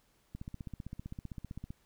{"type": "click train", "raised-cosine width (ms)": 5, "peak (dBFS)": -29, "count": 22, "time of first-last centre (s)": [0.35, 1.705], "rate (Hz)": 15.5, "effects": ["pink hiss -71 dBFS RMS until 1.85 s"]}